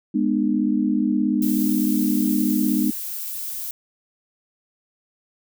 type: chord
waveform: sine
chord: G# minor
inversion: none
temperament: equal with one note detuned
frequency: 207.7 / 246.9 / 303.5 Hz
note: G#3 / B3 / D#4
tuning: 0 / 0 / -43 cents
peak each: -22 dBFS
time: 0.14-2.91 s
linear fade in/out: 10 ms
type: noise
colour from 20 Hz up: violet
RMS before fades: -30 dBFS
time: 1.42-3.71 s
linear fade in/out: 2 ms
effects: none